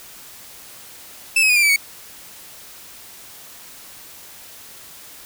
40% pulse tone with pitch steps, 2637 / 2550 / 2466 / 2385 / 2306 / 2230 Hz, E7 / D#7 / D#7 / D7 / D7 / C#7, 0 / +42 / -16 / +26 / -32 / +10 cents, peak -12 dBFS, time 1.36-1.762 s, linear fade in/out 5 ms, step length 67 ms, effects white hiss -41 dBFS RMS until 5.25 s

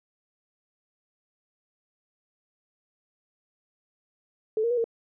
sine tone with pitch steps, 435.7 / 467.1 / 486.8 / 460.2 Hz, A4 / A#4 / B4 / A#4, -17 / +3 / -25 / -22 cents, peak -22 dBFS, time 4.57-4.842 s, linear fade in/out 2 ms, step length 68 ms, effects none

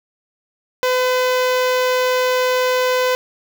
sawtooth tone with notch filter, 506 Hz, B4, 42 cents sharp, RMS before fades -17 dBFS, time 0.83-3.15 s, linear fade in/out 0 ms, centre 9500 Hz, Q 1.1, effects none

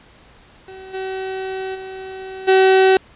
35% pulse tone with level steps, 380 Hz, F#4, 46 cents sharp, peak -33 / -22 / -28 / -8 dBFS, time 0.68-2.97 s, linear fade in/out 2 ms, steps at 0.93 / 1.74 / 2.47 s, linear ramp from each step 20 ms, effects pink hiss -48 dBFS RMS until 3.15 s + resampled to 8000 Hz

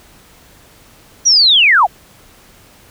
sine linear sweep, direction down, 5920 to 631 Hz, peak -6 dBFS, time 1.25-1.87 s, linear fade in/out 20 ms, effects pink hiss -45 dBFS RMS until 2.9 s

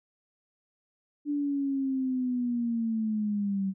sine linear sweep, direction down, 293.7 to 190 Hz, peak -26 dBFS, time 1.25-3.74 s, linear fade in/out 50 ms, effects none

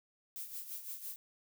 violet noise with tremolo, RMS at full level -42 dBFS, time 0.36-1.16 s, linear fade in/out 0 ms, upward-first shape sine, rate 5.9 Hz, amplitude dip 65%, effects none

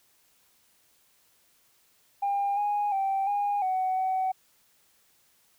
sine tone with pitch steps, 802 / 825 / 779 / 816 / 749 / 754 Hz, G5 / G#5 / G5 / G#5 / F#5 / F#5, +39 / -12 / -11 / -31 / +21 / +32 cents, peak -23 dBFS, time 2.22-4.32 s, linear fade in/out 10 ms, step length 350 ms, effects tanh soft clip ceiling -21 dBFS + white hiss -65 dBFS RMS until 5.58 s

